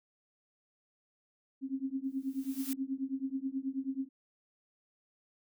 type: tone with tremolo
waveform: sine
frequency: 267.9 Hz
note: C4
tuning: 41 cents sharp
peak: -29 dBFS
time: 1.61-4.09 s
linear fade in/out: 50 ms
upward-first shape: triangle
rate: 9.3 Hz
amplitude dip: 100%
type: noise with exponential growth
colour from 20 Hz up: blue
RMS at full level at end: -39 dBFS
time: 2.04-2.73 s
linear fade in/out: 0 ms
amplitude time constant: 150 ms
effects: none